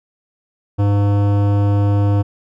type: tone with hard clipping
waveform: sine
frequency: 101.4 Hz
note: G#2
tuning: 41 cents flat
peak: -14 dBFS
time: 0.78-2.23 s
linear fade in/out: 20 ms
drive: 16 dB
effects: none